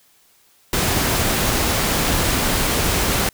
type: noise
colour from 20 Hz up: pink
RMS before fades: -19 dBFS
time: 0.73-3.29 s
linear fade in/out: 2 ms
effects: white hiss -56 dBFS RMS until 3.33 s